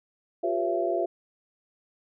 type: tone cluster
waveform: sine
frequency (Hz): 353.4 / 393.6 / 484.4 / 548 / 672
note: F4 / G4 / B4 / C#5 / E5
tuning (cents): +21 / +7 / -34 / -20 / +33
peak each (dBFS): -29 / -32 / -36 / -34 / -27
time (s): 0.43-1.06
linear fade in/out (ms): 10
effects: none